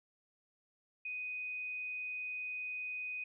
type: tone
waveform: sine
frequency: 2495 Hz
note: D#7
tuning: 4 cents sharp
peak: -38 dBFS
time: 1.05-3.24 s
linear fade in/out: 5 ms
effects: none